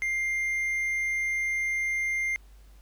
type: tone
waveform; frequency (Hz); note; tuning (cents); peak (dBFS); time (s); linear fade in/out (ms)
triangle; 2100; C7; +6; -24; 0.02-2.36; 0
effects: added 50 Hz sine -49 dBFS peak until 2.81 s + pink hiss -63 dBFS RMS until 2.81 s